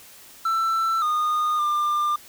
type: tone with pitch steps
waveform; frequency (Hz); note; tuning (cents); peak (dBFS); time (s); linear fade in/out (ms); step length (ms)
triangle; 1334 / 1226 / 1196; E6 / D#6 / D6; +20 / -26 / +31; -18; 0.45-2.16; 5; 570
effects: white hiss -47 dBFS RMS until 2.28 s